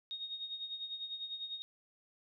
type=tone with tremolo; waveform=sine; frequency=3725 Hz; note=A#7; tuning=2 cents flat; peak=-37 dBFS; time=0.11-1.62 s; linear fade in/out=0 ms; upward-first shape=sine; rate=10 Hz; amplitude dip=65%; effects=none